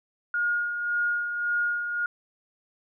sine tone with tremolo, 1429 Hz, F6, 39 cents sharp, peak -22 dBFS, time 0.34-2.06 s, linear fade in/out 2 ms, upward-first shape sine, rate 1.8 Hz, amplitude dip 50%, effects none

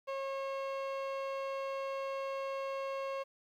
30% pulse tone, 543 Hz, C#5, 36 cents flat, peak -33 dBFS, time 0.07-3.24 s, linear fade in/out 20 ms, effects low-pass 3000 Hz 12 dB/octave + 11-bit

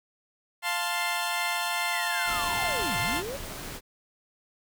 15% pulse chord, F major, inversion none, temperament equal, 698.5 / 880 / 1046.5 Hz, F5 / A5 / C6, 0 / 0 / 0 cents, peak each -25 dBFS, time 0.62-3.23 s, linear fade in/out 50 ms
sine linear two-way sweep, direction down then up, 2093 to 82.2 to 580 Hz, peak -33 dBFS, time 1.91-3.37 s, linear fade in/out 10 ms, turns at 2.99 s
pink noise, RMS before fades -38 dBFS, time 2.25-3.81 s, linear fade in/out 50 ms
effects none

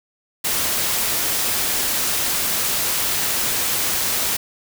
white noise, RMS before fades -21 dBFS, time 0.44-4.37 s, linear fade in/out 10 ms, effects none

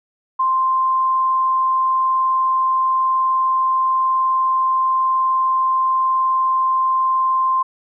sine tone, 1046.5 Hz, C6, in tune, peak -14 dBFS, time 0.39-7.63 s, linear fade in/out 10 ms, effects none

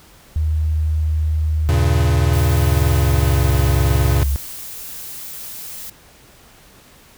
sine tone with pitch glide, 77.78 to 68.89 Hz, D#2 to C#2, 0 to -10 cents, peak -15 dBFS, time 0.36-4.36 s, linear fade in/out 0 ms, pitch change -210 cents, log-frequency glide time 2.43-3.55 s
square chord, G diminished, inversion none, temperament equal with one note detuned, 97.15 / 116.54 / 138.59 Hz, G2 / Bb2 / Db3, -15 / 0 / 0 cents, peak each -21 dBFS, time 1.69-4.23 s, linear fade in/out 0 ms
blue noise, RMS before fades -32 dBFS, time 2.33-5.9 s, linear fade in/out 5 ms
effects pink hiss -47 dBFS RMS until 7.17 s

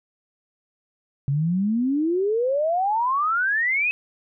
sine exponential sweep, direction up, 134.6 to 2582 Hz, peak -19 dBFS, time 1.28-3.91 s, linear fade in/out 0 ms, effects none

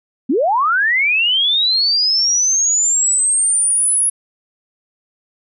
sine linear sweep, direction up, 220 to 10548 Hz, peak -12 dBFS, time 0.29-4.1 s, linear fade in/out 10 ms, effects none

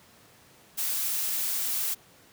blue noise, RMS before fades -29 dBFS, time 0.77-1.95 s, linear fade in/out 20 ms, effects pink hiss -56 dBFS RMS until 2.32 s + high-pass 100 Hz 12 dB/octave

